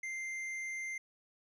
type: tone with hard clipping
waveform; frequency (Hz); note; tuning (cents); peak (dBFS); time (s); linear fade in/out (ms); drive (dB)
triangle; 2091; C7; -2; -39; 0.03-0.98; 5; 10
effects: none